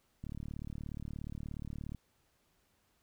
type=click train; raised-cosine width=5 ms; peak=-30 dBFS; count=64; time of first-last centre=0.24-1.947 s; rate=36.9 Hz; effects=pink hiss -74 dBFS RMS until 3.02 s